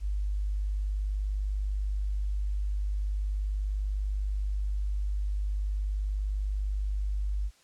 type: tone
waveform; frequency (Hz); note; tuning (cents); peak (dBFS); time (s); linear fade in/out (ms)
sine; 50.2; G1; +42; -27; 0-7.51; 50
effects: white hiss -62 dBFS RMS until 7.63 s + low-pass 8000 Hz 12 dB/octave